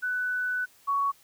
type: tone pair in turn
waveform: sine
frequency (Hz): 1493 / 1118.5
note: F#6 / C#6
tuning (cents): +15 / +15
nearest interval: perfect fourth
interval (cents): 500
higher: first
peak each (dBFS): -26 / -23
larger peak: second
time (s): 0.02-0.66 / 0.87-1.12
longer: first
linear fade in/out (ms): 20
effects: white hiss -59 dBFS RMS until 1.23 s